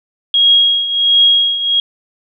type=tone with tremolo; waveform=sine; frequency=3285 Hz; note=G#7; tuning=20 cents flat; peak=-5 dBFS; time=0.34-1.8 s; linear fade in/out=2 ms; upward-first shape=triangle; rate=1.4 Hz; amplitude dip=75%; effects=none